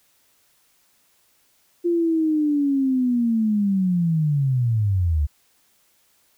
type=linear sweep; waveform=sine; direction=down; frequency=348.8 to 69.6 Hz; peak=-17 dBFS; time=1.84-5.27 s; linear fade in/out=20 ms; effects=white hiss -62 dBFS RMS until 6.37 s